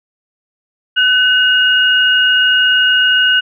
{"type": "tone pair together", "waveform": "sine", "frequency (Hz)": [1505.4, 2864], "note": ["F#6", "F7"], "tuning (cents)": [29, 43], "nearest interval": "major seventh", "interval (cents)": 1114, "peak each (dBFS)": -11, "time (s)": [0.96, 3.41], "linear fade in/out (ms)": 20, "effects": []}